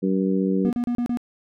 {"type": "harmonic tone", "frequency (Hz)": 95.4, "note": "G2", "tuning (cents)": -47, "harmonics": [2, 3, 4, 5], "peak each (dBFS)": [-21, -25, -27, -29], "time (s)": [0.02, 0.71], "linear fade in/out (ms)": 20}
{"type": "tone bursts", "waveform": "triangle", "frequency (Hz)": 241.2, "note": "B3", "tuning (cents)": -41, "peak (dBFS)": -19, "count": 5, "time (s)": [0.65, 1.172], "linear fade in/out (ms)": 0, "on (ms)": 78, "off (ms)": 33}
{"effects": []}